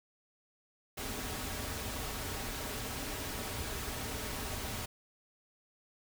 pink noise with comb filter, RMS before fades -39 dBFS, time 0.97-4.86 s, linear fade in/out 10 ms, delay 5.8 ms, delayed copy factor -0.5, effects none

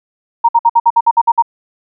sine tone bursts, 932.3 Hz, A#5, in tune, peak -5 dBFS, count 10, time 0.44-1.424 s, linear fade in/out 10 ms, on 48 ms, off 56 ms, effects none

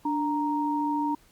sine tone pair together, 293.7 / 932.3 Hz, D4 / A#5, 0 / 0 cents, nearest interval octave + minor sixth, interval 2000 cents, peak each -27 dBFS, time 0.05-1.15 s, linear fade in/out 5 ms, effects pink hiss -60 dBFS RMS until 1.31 s + Opus 48 kbps

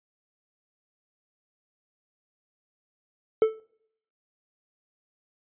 triangle tone with exponential decay, 440 Hz, A4, in tune, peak -11 dBFS, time 3.42-3.6 s, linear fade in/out 1 ms, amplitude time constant 38 ms, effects noise-tail reverb RT60 0.7 s tail -25 dB re dry + resampled to 8000 Hz

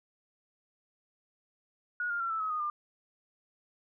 sine tone with pitch steps, 1450 / 1404.7 / 1360.7 / 1318.2 / 1277 / 1237 / 1198.4 Hz, F#6 / F6 / F6 / E6 / D#6 / D#6 / D6, -35 / +10 / -45 / 0 / +45 / -10 / +35 cents, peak -30 dBFS, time 2-2.7 s, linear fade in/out 2 ms, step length 100 ms, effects none

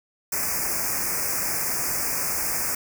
white band-stop noise, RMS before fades -26 dBFS, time 0.32-2.75 s, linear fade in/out 5 ms, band 2500 to 4900 Hz, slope 96 dB/octave, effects none

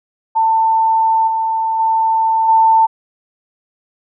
sine tone with level steps, 893 Hz, A5, 25 cents sharp, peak -10 / -14 / -11 / -7 dBFS, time 0.35-2.87 s, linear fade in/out 20 ms, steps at 1.27 / 1.79 / 2.48 s, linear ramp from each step 10 ms, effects none

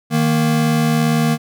square tone pair together, 155.58 / 233.1 Hz, D#3 / A#3, 0 / 0 cents, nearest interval perfect fifth, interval 700 cents, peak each -17 dBFS, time 0.1-1.38 s, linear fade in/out 50 ms, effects none

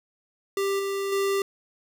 square tone with level steps, 394.3 Hz, G4, 10 cents sharp, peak -24 / -27 / -23 dBFS, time 0.57-1.42 s, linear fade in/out 2 ms, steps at 0.79 / 1.12 s, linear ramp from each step 5 ms, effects none

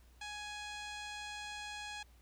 15% pulse tone with low-pass filter, 834 Hz, G#5, 7 cents sharp, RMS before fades -45 dBFS, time 0.21-2.03 s, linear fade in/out 5 ms, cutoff 5900 Hz, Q 3.6, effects added 60 Hz sine -60 dBFS peak until 2.21 s + pink hiss -69 dBFS RMS until 2.21 s

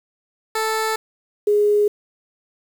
15% pulse / sine tone pair in turn, 439.9 / 415.2 Hz, A4 / G#4, 0 / 0 cents, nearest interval minor second, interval 100 cents, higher first, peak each -13 dBFS, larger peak neither, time 0.55-0.96 / 1.47-1.88 s, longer neither, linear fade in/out 5 ms, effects 7-bit

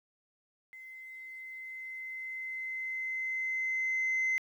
sine tone with level ramp, 2059 Hz, C7, 28 cents flat, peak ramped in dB -46 to -25 dBFS, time 0.73-4.38 s, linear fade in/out 0 ms, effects tanh soft clip ceiling -25 dBFS + 11-bit

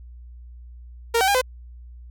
sawtooth tone with pitch steps, 463.8 / 764 / 806 / 509 Hz, A#4 / G5 / G5 / C5, -9 / -45 / +48 / -48 cents, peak -13 dBFS, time 1.14-1.416 s, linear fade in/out 10 ms, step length 69 ms, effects added 60 Hz sine -39 dBFS peak until 2.1 s

